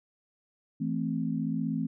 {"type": "chord", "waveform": "sine", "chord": "A minor", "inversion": "second", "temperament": "equal", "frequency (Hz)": [164.81, 220, 261.6], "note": ["E3", "A3", "C4"], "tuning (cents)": [0, 0, 0], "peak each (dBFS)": -32, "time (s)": [0.8, 1.87], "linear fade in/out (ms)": 10, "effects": []}